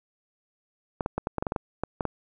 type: clicks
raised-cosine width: 1 ms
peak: -13 dBFS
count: 12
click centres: 1.008 / 1.061 / 1.18 / 1.271 / 1.383 / 1.425 / 1.468 / 1.521 / 1.562 / 1.836 / 2.008 / 2.053 s
effects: none